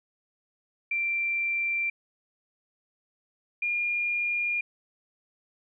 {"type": "tone pair in turn", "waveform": "sine", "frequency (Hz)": [2357, 2416], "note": ["D7", "D7"], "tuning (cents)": [6, 48], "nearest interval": "unison", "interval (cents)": 42, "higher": "second", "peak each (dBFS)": -25, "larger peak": "neither", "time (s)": [[0.91, 1.9], [3.62, 4.61]], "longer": "neither", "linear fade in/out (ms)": 5, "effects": []}